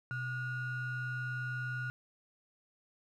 triangle ring-modulated tone, 659.3 Hz, E5, in tune, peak -30 dBFS, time 0.11-1.9 s, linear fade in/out 0 ms, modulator 785 Hz, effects none

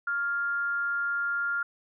sine tone with frequency modulation, 1401 Hz, F6, 5 cents sharp, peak -26 dBFS, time 0.07-1.63 s, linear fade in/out 5 ms, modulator 276 Hz, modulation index 0.27, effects none

